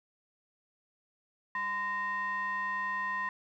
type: ring-modulated tone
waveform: triangle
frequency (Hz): 414.6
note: G#4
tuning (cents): -3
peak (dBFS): -26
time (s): 1.55-3.29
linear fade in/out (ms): 2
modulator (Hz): 1440
effects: none

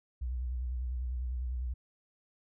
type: tone with vibrato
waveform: sine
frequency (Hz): 62.1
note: B1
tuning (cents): +10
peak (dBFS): -32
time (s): 0.21-1.74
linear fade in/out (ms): 10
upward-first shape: triangle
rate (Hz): 10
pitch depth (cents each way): 92
effects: none

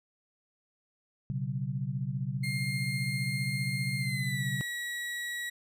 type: chord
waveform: sine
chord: B suspended second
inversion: none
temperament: equal with one note detuned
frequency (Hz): 123.47 / 138.59 / 189.1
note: B2 / C#3 / F#3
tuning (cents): 0 / 0 / +38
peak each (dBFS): -35 / -33 / -38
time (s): 1.3-4.61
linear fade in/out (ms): 0
type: tone with pitch glide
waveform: 35% pulse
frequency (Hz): 2120 to 1921.7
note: C7 to B6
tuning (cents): +22 to -48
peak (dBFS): -32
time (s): 2.43-5.5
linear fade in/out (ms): 10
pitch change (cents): -170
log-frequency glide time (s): 3.98-4.48
effects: resampled to 32000 Hz

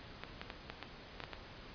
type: clicks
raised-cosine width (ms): 0.3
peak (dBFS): -25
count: 8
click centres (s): 0.236 / 0.415 / 0.502 / 0.7 / 0.827 / 1.203 / 1.238 / 1.333
effects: pink hiss -52 dBFS RMS until 1.74 s + resampled to 11025 Hz

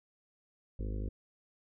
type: harmonic tone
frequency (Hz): 51.91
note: G#1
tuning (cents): 0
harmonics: 1 / 2 / 4 / 5 / 6 / 7 / 8 / 9 / 10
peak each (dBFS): -35 / -41 / -47 / -49 / -51 / -52 / -53 / -54 / -55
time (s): 0.79-1.09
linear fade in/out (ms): 5
effects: none

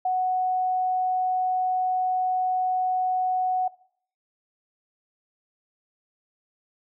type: tone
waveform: sine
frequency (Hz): 740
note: F#5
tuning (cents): 0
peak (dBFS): -21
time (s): 0.05-3.68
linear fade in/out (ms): 5
effects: noise-tail reverb RT60 0.6 s tail -20 dB re dry

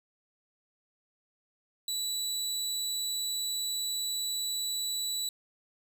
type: tone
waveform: 25% pulse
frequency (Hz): 3945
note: B7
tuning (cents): -3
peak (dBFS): -27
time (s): 1.88-5.29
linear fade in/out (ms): 2
effects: none

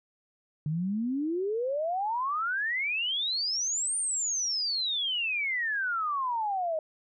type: exponential two-way sweep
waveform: sine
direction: up then down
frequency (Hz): 146.83 to 9130 to 615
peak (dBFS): -27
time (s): 0.66-6.79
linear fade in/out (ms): 2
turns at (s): 3.97
effects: none

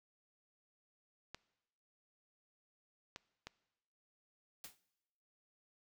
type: clicks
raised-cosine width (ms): 0.2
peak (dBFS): -28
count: 3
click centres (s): 1.346 / 3.161 / 3.47
type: noise with exponential decay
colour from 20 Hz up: white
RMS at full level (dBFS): -46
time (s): 4.64-4.8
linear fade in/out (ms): 2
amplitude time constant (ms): 33
effects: noise-tail reverb RT60 1.0 s tail -21 dB re dry

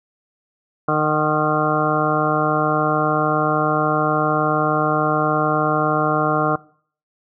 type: harmonic tone with a mistuned harmonic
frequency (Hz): 153.2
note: D#3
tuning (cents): -27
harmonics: 1 / 2 / 3 / 4 / 5 / 7 / 8 / 9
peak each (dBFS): -24 / -24 / -24 / -24 / -24 / -24 / -24 / -24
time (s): 0.88-6.56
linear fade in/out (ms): 5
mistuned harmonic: 5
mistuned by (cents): -22
effects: noise-tail reverb RT60 0.5 s tail -21 dB re dry

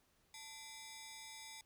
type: ring-modulated tone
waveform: 10% pulse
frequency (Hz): 1458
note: F#6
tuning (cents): -26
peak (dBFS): -39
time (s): 0.34-1.61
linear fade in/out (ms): 2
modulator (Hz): 577
effects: pink hiss -75 dBFS RMS until 1.65 s

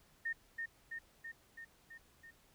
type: tone with echo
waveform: sine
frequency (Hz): 1832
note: A#6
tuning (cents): -31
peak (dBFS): -35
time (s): 0.25-0.33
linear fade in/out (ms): 10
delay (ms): 330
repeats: 6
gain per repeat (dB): -3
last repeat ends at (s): 2.31
effects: pink hiss -68 dBFS RMS until 2.54 s

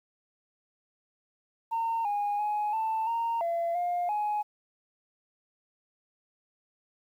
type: tone with pitch steps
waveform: sine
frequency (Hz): 913 / 821 / 838 / 886 / 924 / 679 / 706 / 838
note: A#5 / G#5 / G#5 / A5 / A#5 / F5 / F5 / G#5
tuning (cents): -36 / -20 / +15 / +12 / -16 / -49 / +19 / +15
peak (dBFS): -25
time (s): 1.71-4.43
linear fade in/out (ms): 20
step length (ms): 340
effects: tanh soft clip ceiling -24 dBFS + 10-bit

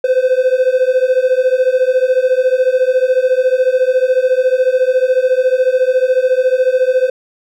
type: beating tone pair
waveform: triangle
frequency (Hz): 506 / 520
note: B4 / C5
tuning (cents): +42 / -11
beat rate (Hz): 14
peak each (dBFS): -11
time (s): 0.04-7.1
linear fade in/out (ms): 5
effects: none

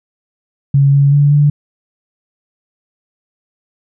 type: tone with pitch steps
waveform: sine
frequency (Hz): 139.3 / 140.6 / 144 / 146.1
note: C#3 / C#3 / D3 / D3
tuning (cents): +9 / +25 / -34 / -9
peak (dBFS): -6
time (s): 0.74-1.5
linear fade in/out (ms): 5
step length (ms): 190
effects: none

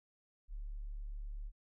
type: tone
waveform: sine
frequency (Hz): 36.11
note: D1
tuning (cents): -28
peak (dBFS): -40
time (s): 0.48-1.52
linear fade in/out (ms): 50
effects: none

